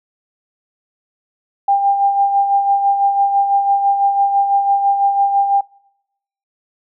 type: tone with tremolo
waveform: sine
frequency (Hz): 797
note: G5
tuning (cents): +28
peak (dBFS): -9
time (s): 1.68-5.61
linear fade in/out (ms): 5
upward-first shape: sine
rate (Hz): 6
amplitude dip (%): 50
effects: noise-tail reverb RT60 0.9 s tail -26 dB re dry